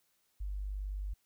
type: tone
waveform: sine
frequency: 49.43 Hz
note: G1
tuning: 15 cents sharp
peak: -35 dBFS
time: 0.4-1.14 s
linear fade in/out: 10 ms
effects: white hiss -75 dBFS RMS until 1.25 s